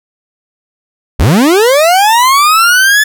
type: linear sweep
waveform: 40% pulse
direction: up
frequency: 47.56 to 1740 Hz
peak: -4 dBFS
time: 1.19-3.04 s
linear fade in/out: 10 ms
effects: none